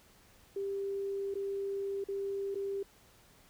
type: tone with dropouts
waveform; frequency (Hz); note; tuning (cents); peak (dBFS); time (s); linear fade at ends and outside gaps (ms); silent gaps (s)
sine; 395.3; G4; +15; -33; 0.56-2.83; 5; 1.342-1.353 / 2.041-2.085 / 2.546-2.554
effects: pink hiss -62 dBFS RMS until 3.49 s